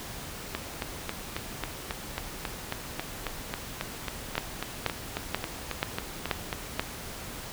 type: two click trains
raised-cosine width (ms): 0.3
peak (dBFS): -14 / -9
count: 23 / 6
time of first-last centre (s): 0.55-6.528 / 4.38-6.795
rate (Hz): 3.68 / 2.07
effects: pink hiss -40 dBFS RMS until 7.52 s